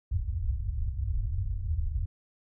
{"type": "low-pass noise", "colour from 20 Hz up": "white", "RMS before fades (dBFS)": -30, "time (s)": [0.11, 2.06], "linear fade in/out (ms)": 2, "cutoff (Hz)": 100, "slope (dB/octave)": 48, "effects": []}